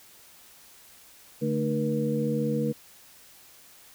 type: tone cluster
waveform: sine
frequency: 146 / 220.4 / 301.9 / 479.4 Hz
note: D3 / A3 / D4 / A#4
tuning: -10 / +3 / +48 / +48 cents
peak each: -30 / -28 / -33 / -29 dBFS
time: 1.41-2.73 s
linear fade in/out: 20 ms
effects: white hiss -53 dBFS RMS until 3.94 s